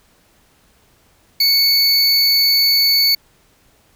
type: tone pair together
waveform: square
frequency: 2217 / 4478 Hz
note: C#7 / C#8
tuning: 0 / +17 cents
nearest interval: octave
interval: 1217 cents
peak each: -23 / -12 dBFS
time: 1.4-3.15 s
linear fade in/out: 5 ms
effects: pink hiss -55 dBFS RMS until 3.95 s